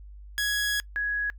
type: tone pair in turn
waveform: sawtooth / sine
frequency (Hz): 1669 / 1669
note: G#6 / G#6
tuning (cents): +8 / +8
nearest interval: unison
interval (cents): 0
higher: neither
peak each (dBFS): -21 / -25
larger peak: first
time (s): 0.38-0.8 / 0.96-1.3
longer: first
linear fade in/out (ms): 0
effects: noise-tail reverb RT60 0.1 s tail -23 dB re dry + added 50 Hz sine -42 dBFS peak until 1.38 s